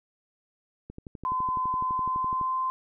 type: click train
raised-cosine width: 3 ms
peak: -27 dBFS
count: 19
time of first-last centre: 0.9-2.413 s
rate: 11.9 Hz
type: tone with pitch glide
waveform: sine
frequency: 1022 to 1037.5 Hz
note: C6 to C6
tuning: -41 to -15 cents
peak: -25 dBFS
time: 1.25-2.7 s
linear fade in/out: 0 ms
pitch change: +26 cents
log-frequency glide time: 1.75-2.58 s
effects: none